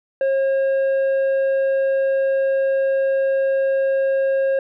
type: tone with tanh clipping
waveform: triangle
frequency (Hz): 540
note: C#5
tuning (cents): -45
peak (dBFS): -17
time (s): 0.21-4.59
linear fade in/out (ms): 2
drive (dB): 10
effects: none